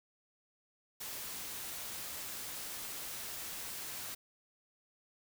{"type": "noise", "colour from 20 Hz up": "white", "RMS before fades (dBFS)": -43, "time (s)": [1, 4.15], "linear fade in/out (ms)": 10, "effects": []}